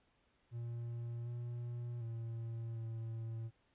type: tone with pitch steps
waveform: triangle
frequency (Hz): 117.9 / 119.8 / 115 / 113.5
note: A#2 / A#2 / A#2 / A#2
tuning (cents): +20 / +48 / -23 / -46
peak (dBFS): -38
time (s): 0.51-3.51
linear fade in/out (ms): 50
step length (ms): 750
effects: pink hiss -75 dBFS RMS until 3.74 s + resampled to 8000 Hz